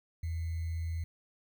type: tone with sample-and-hold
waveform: sine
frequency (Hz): 82.41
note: E2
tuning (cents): 0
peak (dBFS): -32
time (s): 0.23-1.04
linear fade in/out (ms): 5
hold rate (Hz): 2100
effects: none